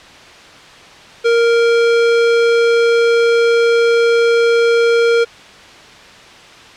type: tone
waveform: square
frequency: 466.2 Hz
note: A#4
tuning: in tune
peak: -10 dBFS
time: 1.24-5.25 s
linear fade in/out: 20 ms
effects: white hiss -38 dBFS RMS until 6.76 s + low-pass 4000 Hz 12 dB/octave